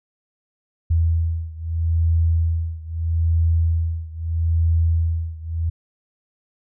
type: beating tone pair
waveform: sine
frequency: 82.2 / 82.98 Hz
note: E2 / E2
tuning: -4 / +12 cents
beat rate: 0.78 Hz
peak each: -19 / -21 dBFS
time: 0.9-5.7 s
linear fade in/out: 10 ms
effects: none